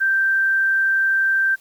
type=tone; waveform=sine; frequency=1568 Hz; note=G6; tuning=in tune; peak=-15 dBFS; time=0-1.56 s; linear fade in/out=20 ms; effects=white hiss -54 dBFS RMS until 1.6 s